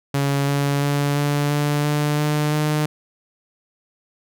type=tone with pitch steps; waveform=sawtooth; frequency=140.2 / 141.75 / 143.31 / 144.89 / 146.49 / 148.11 / 149.74 / 151.4 Hz; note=C#3 / C#3 / D3 / D3 / D3 / D3 / D3 / D#3; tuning=+20 / +39 / -42 / -23 / -4 / +15 / +34 / -47 cents; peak=-14 dBFS; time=0.14-2.86 s; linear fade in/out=5 ms; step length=340 ms; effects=none